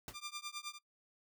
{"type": "noise with exponential decay", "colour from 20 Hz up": "pink", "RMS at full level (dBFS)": -41, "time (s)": [0.08, 0.19], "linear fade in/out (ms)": 1, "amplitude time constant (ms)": 22}
{"type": "tone with tremolo", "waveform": "10% pulse", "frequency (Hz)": 1192, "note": "D6", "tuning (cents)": 25, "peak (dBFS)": -31, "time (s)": [0.13, 0.79], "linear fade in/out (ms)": 50, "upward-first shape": "triangle", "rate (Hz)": 9.6, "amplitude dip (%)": 100}
{"effects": ["noise-tail reverb RT60 0.1 s tail -21 dB re dry", "high-pass 60 Hz 12 dB/octave"]}